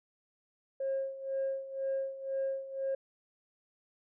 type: tone with tremolo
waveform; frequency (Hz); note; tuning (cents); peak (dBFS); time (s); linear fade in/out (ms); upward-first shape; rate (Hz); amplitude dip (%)
sine; 539; C#5; -49; -28; 0.8-2.95; 5; sine; 2; 80
effects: tanh soft clip ceiling -27 dBFS